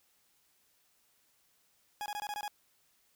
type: tone bursts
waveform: 40% pulse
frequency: 830.6 Hz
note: G#5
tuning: in tune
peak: -35 dBFS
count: 7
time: 2.01-2.479 s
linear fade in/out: 0 ms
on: 49 ms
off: 21 ms
effects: white hiss -71 dBFS RMS until 3.15 s